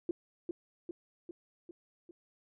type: tone with echo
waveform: sine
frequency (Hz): 343.6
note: F4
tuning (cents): -28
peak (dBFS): -29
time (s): 0.09-0.11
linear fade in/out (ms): 2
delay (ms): 400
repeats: 5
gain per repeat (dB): -4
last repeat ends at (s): 2.11
effects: none